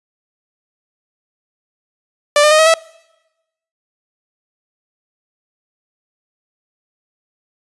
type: tone with pitch steps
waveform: sawtooth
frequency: 587.3 / 603.1 / 619.4 / 636 / 653.2 Hz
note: D5 / D5 / D#5 / D#5 / E5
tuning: 0 / +46 / -8 / +38 / -16 cents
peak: -4 dBFS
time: 2.36-2.74 s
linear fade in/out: 2 ms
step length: 76 ms
effects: noise-tail reverb RT60 1.0 s tail -25 dB re dry + resampled to 24000 Hz